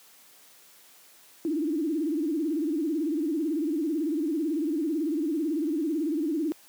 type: tone with vibrato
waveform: sine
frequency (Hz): 310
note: D#4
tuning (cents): -6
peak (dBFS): -24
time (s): 1.45-6.52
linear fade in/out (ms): 0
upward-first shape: sine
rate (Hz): 18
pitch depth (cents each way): 160
effects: white hiss -55 dBFS RMS until 6.68 s + high-pass 200 Hz 12 dB/octave